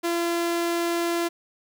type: tone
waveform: sawtooth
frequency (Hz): 341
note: F4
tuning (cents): -41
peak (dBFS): -19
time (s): 0.03-1.29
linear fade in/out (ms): 20
effects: none